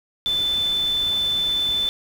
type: tone in noise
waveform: sine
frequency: 3520 Hz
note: A7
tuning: in tune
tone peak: -19 dBFS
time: 0.26-1.89 s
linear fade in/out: 0 ms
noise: pink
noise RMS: -37 dBFS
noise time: 0.26-1.89 s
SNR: +15 dB
effects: none